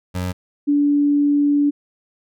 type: tone pair in turn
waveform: 25% pulse / sine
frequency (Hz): 91 / 288.9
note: F#2 / D4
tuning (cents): -28 / -28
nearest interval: octave + minor sixth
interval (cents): 2000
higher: second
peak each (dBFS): -18 / -13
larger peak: second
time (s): 0.14-0.33 / 0.67-1.71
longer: second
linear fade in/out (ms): 20
effects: none